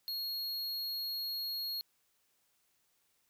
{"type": "tone", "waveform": "square", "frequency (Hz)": 4300, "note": "C8", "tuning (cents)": 47, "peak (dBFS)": -36, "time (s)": [0.08, 1.81], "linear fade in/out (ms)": 0, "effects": ["white hiss -75 dBFS RMS until 3.29 s"]}